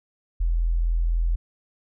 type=tone; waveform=sine; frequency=41.91 Hz; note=E1; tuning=29 cents sharp; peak=-19 dBFS; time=0.4-1.36 s; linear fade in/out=10 ms; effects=none